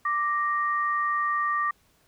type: tone pair together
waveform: sine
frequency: 1174.7 / 1864.7 Hz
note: D6 / A#6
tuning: 0 / 0 cents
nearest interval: minor sixth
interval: 800 cents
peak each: -24 / -29 dBFS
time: 0.05-1.71 s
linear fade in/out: 5 ms
effects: pink hiss -64 dBFS RMS until 2.07 s